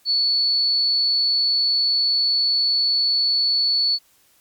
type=tone; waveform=sine; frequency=4435 Hz; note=C#8; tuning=in tune; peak=-16 dBFS; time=0.05-3.99 s; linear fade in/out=50 ms; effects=white hiss -58 dBFS RMS until 4.4 s + MP3 96 kbps